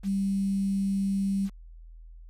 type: tone with quantisation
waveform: sine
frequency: 196 Hz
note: G3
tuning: in tune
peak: -24 dBFS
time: 0.03-1.5 s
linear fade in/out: 50 ms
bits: 8
effects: added 41 Hz sine -44 dBFS peak until 2.29 s + resampled to 32000 Hz